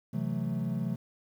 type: chord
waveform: triangle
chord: F# half-diminished seventh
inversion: second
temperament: equal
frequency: 130.81 / 164.81 / 185 / 220 Hz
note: C3 / E3 / F#3 / A3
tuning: 0 / 0 / 0 / 0 cents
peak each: -33 dBFS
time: 0.13-0.96 s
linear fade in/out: 10 ms
effects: 10-bit